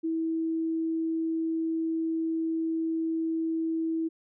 sine tone, 324.9 Hz, E4, 25 cents flat, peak -26 dBFS, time 0.03-4.09 s, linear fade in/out 20 ms, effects none

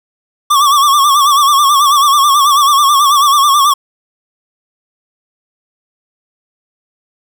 square tone with vibrato, 1140 Hz, C#6, 48 cents sharp, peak -7 dBFS, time 0.5-3.74 s, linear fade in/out 10 ms, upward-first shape sine, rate 9.2 Hz, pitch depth 87 cents each way, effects none

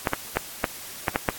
clicks, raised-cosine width 0.5 ms, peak -5 dBFS, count 7, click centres 0.072 / 0.134 / 0.37 / 0.642 / 1.082 / 1.159 / 1.288 s, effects white hiss -39 dBFS RMS until 1.38 s + AAC 64 kbps

